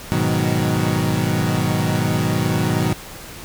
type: chord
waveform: 30% pulse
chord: G# minor seventh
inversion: none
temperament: equal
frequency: 103.83 / 123.47 / 155.56 / 185 Hz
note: G#2 / B2 / D#3 / F#3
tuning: 0 / 0 / 0 / 0 cents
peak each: -21 / -20 / -19 / -21 dBFS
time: 0.12-2.93 s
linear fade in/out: 0 ms
effects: pink hiss -36 dBFS RMS until 3.44 s